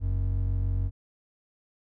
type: tone pair together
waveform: triangle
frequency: 46.15 / 92.3 Hz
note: F#1 / F#2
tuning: -4 / -4 cents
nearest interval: octave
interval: 1200 cents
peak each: -25 dBFS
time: 0-0.91 s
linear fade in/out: 50 ms
effects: none